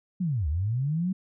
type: linear two-way sweep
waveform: sine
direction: down then up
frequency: 192.9 to 69.2 to 192.9 Hz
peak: -24 dBFS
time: 0.2-1.13 s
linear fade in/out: 10 ms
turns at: 0.48 s
effects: none

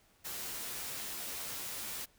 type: noise with comb filter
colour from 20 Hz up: white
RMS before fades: -41 dBFS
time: 0.24-2.06 s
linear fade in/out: 20 ms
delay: 12 ms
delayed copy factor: -0.6
effects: pink hiss -67 dBFS RMS until 2.18 s

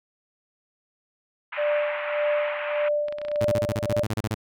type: band-pass noise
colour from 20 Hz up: white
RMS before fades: -33 dBFS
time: 1.52-2.89 s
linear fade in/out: 10 ms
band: 800 to 2600 Hz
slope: 48 dB/octave
type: tone with tremolo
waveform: sine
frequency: 591 Hz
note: D5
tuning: 11 cents sharp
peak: -20 dBFS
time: 1.57-4.04 s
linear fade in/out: 20 ms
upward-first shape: sine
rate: 1.7 Hz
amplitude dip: 70%
type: clicks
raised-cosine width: 0.3 ms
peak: -22 dBFS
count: 11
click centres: 3.084 / 3.125 / 3.185 / 3.216 / 3.25 / 3.284 / 3.316 / 3.359 / 3.409 / 3.444 / 3.487 s
type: tone bursts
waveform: sawtooth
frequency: 109 Hz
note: A2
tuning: 16 cents flat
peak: -20 dBFS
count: 14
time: 3.41-4.345 s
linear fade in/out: 5 ms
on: 38 ms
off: 31 ms
effects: none

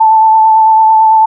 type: tone with vibrato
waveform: sine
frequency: 880 Hz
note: A5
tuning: in tune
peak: -3 dBFS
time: 0-1.26 s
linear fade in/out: 10 ms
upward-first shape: triangle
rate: 9 Hz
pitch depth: 21 cents each way
effects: none

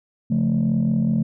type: chord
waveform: sine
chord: Db augmented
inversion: none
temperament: equal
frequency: 138.59 / 174.61 / 220 Hz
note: Db3 / F3 / A3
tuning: 0 / 0 / 0 cents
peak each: -22 / -21 / -18 dBFS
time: 0.3-1.23 s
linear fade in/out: 10 ms
effects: tanh soft clip ceiling -13 dBFS

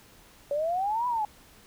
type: exponential two-way sweep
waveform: sine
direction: up then down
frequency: 560 to 1000 to 827 Hz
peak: -25 dBFS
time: 0.51-1.25 s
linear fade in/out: 2 ms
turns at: 1.07 s
effects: pink hiss -55 dBFS RMS until 1.66 s

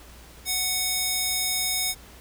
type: tone with high-pass filter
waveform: square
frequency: 740 Hz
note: F#5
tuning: in tune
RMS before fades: -26 dBFS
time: 0.45-1.95 s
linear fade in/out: 50 ms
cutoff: 3600 Hz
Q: 0.56
effects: added 60 Hz sine -48 dBFS peak until 2.2 s + pink hiss -49 dBFS RMS until 2.2 s

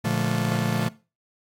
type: chord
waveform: 45% pulse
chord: Bb major seventh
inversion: none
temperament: just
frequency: 116.54 / 145.68 / 174.81 / 218.5 Hz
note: Bb2 / D3 / F3 / A3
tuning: 0 / -14 / +2 / -12 cents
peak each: -28 dBFS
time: 0.04-0.89 s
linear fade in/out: 10 ms
effects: noise-tail reverb RT60 0.3 s tail -18 dB re dry + AAC 64 kbps

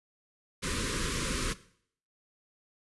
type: band-stop noise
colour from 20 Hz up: pink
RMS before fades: -32 dBFS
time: 0.62-1.54 s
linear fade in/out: 20 ms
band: 550 to 1000 Hz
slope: 96 dB/octave
effects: noise-tail reverb RT60 0.6 s tail -17 dB re dry + resampled to 24000 Hz

